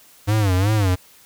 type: tone with vibrato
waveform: square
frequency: 99.7 Hz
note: G2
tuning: 30 cents sharp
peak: -16 dBFS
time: 0.27-0.96 s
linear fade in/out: 20 ms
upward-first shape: sine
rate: 2.7 Hz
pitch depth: 160 cents each way
effects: white hiss -50 dBFS RMS until 1.25 s